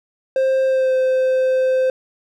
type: tone with pitch glide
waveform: triangle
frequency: 528 to 518.6 Hz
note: C5 to C5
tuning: +16 to -15 cents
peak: -12 dBFS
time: 0.36-1.9 s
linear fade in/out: 2 ms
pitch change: -31 cents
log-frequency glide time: 0.66-0.94 s
effects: none